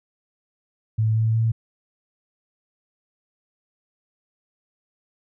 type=tone with pitch steps; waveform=sine; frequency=110 / 111.54 / 113.09 Hz; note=A2 / A2 / A2; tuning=0 / +24 / +48 cents; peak=-17 dBFS; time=0.98-1.52 s; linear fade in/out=10 ms; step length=180 ms; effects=none